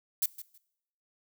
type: noise with echo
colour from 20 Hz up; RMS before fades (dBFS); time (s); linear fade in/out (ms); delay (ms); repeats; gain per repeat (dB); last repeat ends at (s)
violet; -27; 0.22-0.26; 5; 160; 2; -15; 0.58
effects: noise-tail reverb RT60 0.8 s tail -22 dB re dry